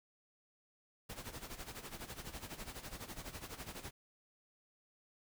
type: noise with tremolo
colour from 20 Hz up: pink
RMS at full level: -45 dBFS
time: 1.09-3.91 s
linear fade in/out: 10 ms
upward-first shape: sine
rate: 12 Hz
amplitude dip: 75%
effects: none